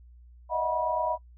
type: tone cluster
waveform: sine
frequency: 610 / 639 / 730 / 972 Hz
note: D#5 / D#5 / F#5 / B5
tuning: -34 / +46 / -24 / -28 cents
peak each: -34 / -31 / -33 / -28 dBFS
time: 0.49-1.18 s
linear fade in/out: 50 ms
effects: noise-tail reverb RT60 0.1 s tail -23 dB re dry + added 60 Hz sine -49 dBFS peak until 1.37 s